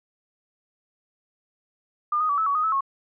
sine tone with pitch steps, 1206 / 1247 / 1146 / 1304 / 1129 / 1244 / 1302 / 1093 Hz, D6 / D#6 / D6 / E6 / C#6 / D#6 / E6 / C#6, +46 / +3 / -43 / -19 / +31 / -1 / -22 / -25 cents, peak -20 dBFS, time 2.12-2.808 s, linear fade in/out 5 ms, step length 86 ms, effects none

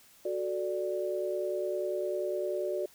sine chord, D major, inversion first, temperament equal, 370 / 440 / 587.3 Hz, F#4 / A4 / D5, 0 / 0 / 0 cents, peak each -33 / -38 / -33 dBFS, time 0.25-2.86 s, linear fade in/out 5 ms, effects white hiss -59 dBFS RMS until 2.94 s

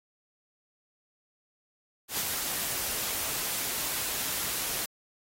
white noise with ADSR envelope, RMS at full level -29 dBFS, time 2.08-4.86 s, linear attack 110 ms, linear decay 28 ms, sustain -3 dB, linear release 17 ms, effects AAC 48 kbps

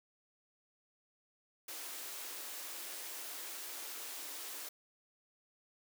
white high-pass noise, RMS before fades -45 dBFS, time 1.68-4.69 s, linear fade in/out 5 ms, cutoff 270 Hz, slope 96 dB/octave, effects none

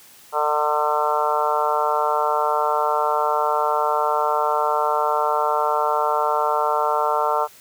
harmonic tone, 150 Hz, D3, 37 cents sharp, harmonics 3 / 4 / 5 / 6 / 7 / 8 / 9, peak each -27 / -25 / -26 / -23 / -26 / -27 / -26 dBFS, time 0.32-7.48 s, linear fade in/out 50 ms, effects white hiss -48 dBFS RMS until 7.6 s + high-pass 80 Hz 12 dB/octave

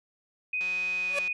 sine tone with pitch glide, 2500 to 2480 Hz, D#7 to D#7, +8 to -6 cents, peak -27 dBFS, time 0.53-1.33 s, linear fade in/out 5 ms, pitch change -14 cents, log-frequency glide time 1.01-1.11 s
click train, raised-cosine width 0.2 ms, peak -27 dBFS, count 123, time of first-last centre 0.61-1.277 s, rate 183 Hz
sawtooth tone with exponential growth, 569 Hz, C#5, 45 cents sharp, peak -22 dBFS, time 1.07-1.19 s, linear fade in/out 5 ms, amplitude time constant 24 ms
effects resampled to 24000 Hz

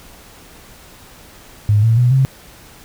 sine tone with pitch steps, 104.5 / 113.3 / 122.84 / 133.19 Hz, G#2 / A#2 / B2 / C3, +11 / -49 / -9 / +31 cents, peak -9 dBFS, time 1.69-2.25 s, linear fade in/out 0 ms, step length 140 ms, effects pink hiss -42 dBFS RMS until 2.84 s

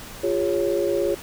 sine chord, Db major, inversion first, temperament equal with one note detuned, 349.2 / 406.3 / 554.4 Hz, F4 / Ab4 / Db5, 0 / -38 / 0 cents, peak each -24 dBFS, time 0.23-1.15 s, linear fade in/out 10 ms, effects pink hiss -39 dBFS RMS until 1.22 s

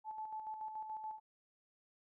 sine tone with tremolo, 868 Hz, A5, 24 cents flat, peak -40 dBFS, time 0.04-1.2 s, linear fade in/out 50 ms, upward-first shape square, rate 7 Hz, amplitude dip 45%, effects none

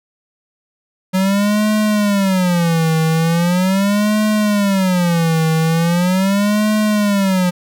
square tone with vibrato, 185 Hz, F#3, in tune, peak -13 dBFS, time 1.13-7.51 s, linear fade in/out 20 ms, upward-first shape sine, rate 0.4 Hz, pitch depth 250 cents each way, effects none

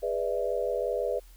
sine chord, E dominant seventh, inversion first, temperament just, 412 / 494.4 / 593.3 / 659.3 Hz, G#4 / B4 / D5 / E5, -14 / +2 / +18 / 0 cents, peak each -33 / -30 / -32 / -34 dBFS, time 0.02-1.2 s, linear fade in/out 20 ms, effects added 42 Hz sine -49 dBFS peak until 1.36 s + white hiss -60 dBFS RMS until 1.36 s

